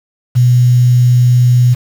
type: tone with quantisation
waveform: sine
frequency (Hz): 123.47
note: B2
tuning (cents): 0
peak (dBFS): -5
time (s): 0.35-1.75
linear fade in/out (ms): 20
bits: 5
effects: none